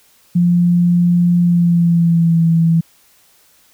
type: tone with pitch glide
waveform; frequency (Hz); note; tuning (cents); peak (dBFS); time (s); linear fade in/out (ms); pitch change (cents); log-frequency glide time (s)
sine; 174.61 to 165.19; F3 to E3; 0 to +4; -9; 0.35-2.81; 10; -96; 1.4-2.44
effects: white hiss -52 dBFS RMS until 3.73 s